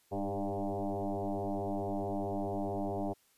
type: tone with frequency modulation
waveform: sine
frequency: 197.7 Hz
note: G3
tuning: 15 cents sharp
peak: -32 dBFS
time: 0.11-3.14 s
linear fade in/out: 20 ms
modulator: 100 Hz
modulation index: 6
effects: white hiss -69 dBFS RMS until 3.37 s + resampled to 32000 Hz